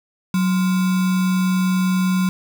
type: tone with sample-and-hold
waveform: sine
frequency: 185 Hz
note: F#3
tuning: in tune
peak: -15 dBFS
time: 0.34-2.29 s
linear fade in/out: 2 ms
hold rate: 1225 Hz
effects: none